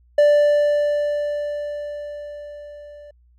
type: tone with level ramp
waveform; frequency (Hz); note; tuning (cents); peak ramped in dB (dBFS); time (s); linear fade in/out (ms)
triangle; 587.3; D5; 0; -8 to -37; 0.18-3.11; 5
effects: added 60 Hz sine -52 dBFS peak until 3.38 s